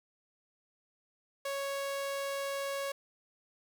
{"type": "tone", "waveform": "sawtooth", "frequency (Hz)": 554.4, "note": "C#5", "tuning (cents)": 0, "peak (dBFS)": -30, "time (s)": [1.45, 2.92], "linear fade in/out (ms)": 5, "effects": []}